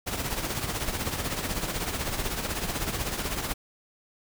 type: noise with tremolo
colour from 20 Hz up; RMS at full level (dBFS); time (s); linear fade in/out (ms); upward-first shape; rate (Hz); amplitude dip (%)
pink; -28; 0.06-3.54; 20; triangle; 16; 65
effects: none